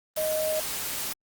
sine tone in noise, 622.3 Hz, D#5, in tune, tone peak -25 dBFS, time 0.17-0.6 s, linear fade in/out 5 ms, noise white, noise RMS -32 dBFS, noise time 0.16-1.13 s, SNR +4 dB, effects Opus 24 kbps

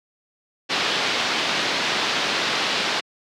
white low-pass noise, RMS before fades -23 dBFS, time 0.69-3.01 s, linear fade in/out 20 ms, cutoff 4400 Hz, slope 24 dB/octave, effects high-pass 200 Hz 12 dB/octave

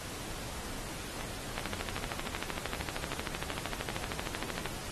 two click trains, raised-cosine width 0.3 ms, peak -17 / -21 dBFS, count 41 / 8, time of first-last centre 1.58-4.657 / 1.21-3.902 s, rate 13 / 2.6 Hz, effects pink hiss -42 dBFS RMS until 4.91 s + AAC 32 kbps

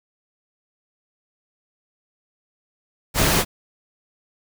pink noise, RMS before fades -18 dBFS, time 3.14-3.45 s, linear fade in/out 50 ms, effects none

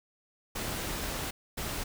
pink noise bursts at uneven times, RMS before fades -35 dBFS, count 2, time 0.55-1.31 / 1.57-1.84 s, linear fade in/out 10 ms, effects none

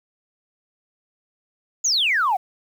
sine exponential sweep, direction down, 7040 to 709 Hz, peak -16 dBFS, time 1.84-2.37 s, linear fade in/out 10 ms, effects tanh soft clip ceiling -12 dBFS + 8-bit

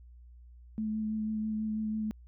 sine tone with vibrato, 216.4 Hz, A3, 29 cents flat, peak -30 dBFS, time 0.78-2.11 s, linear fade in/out 0 ms, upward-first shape sine, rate 6.1 Hz, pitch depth 14 cents each way, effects added 60 Hz sine -50 dBFS peak until 2.27 s

